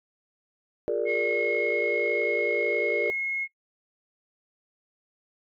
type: chord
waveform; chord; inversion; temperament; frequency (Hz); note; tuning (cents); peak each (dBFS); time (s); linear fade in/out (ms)
sine; Bb dominant seventh; second; equal with one note detuned; 357 / 415.3 / 466.2 / 587.3; F4 / Ab4 / Bb4 / D5; +38 / 0 / 0 / 0; -32 / -29 / -27 / -29; 0.88-3.1; 0
type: tone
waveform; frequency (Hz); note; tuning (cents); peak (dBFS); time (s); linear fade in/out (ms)
sine; 2165; C#7; -41; -26; 1.05-3.48; 50
effects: noise-tail reverb RT60 0.1 s tail -19 dB re dry + tanh soft clip ceiling -15 dBFS